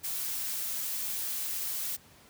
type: noise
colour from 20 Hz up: blue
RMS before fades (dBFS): -34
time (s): 0.03-1.97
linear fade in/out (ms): 20
effects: pink hiss -57 dBFS RMS until 2.29 s + high-pass 60 Hz 12 dB/octave